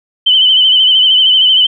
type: tone with vibrato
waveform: sine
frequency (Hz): 3049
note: G7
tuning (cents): -49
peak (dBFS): -5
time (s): 0.26-1.67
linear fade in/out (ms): 10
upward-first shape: sine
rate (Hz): 13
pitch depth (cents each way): 51
effects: none